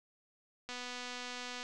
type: click train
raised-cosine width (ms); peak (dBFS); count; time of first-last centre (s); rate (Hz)
0.2; -26; 233; 0.69-1.629; 247
effects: resampled to 24000 Hz + 10-bit